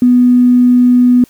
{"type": "tone with tanh clipping", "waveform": "triangle", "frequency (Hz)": 246.9, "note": "B3", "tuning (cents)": 0, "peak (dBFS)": -4, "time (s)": [0.02, 1.24], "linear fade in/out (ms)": 2, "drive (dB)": 3, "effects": ["white hiss -47 dBFS RMS until 1.29 s"]}